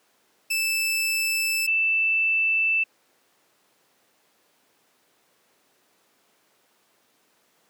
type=tone pair in turn; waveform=sawtooth / sine; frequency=2637 / 2649 Hz; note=E7 / E7; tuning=0 / +8 cents; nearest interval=unison; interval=8 cents; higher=second; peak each=-19 dBFS; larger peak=neither; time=0.5-1.67 / 1.67-2.84 s; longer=neither; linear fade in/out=10 ms; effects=pink hiss -64 dBFS RMS until 7.69 s + high-pass 300 Hz 12 dB/octave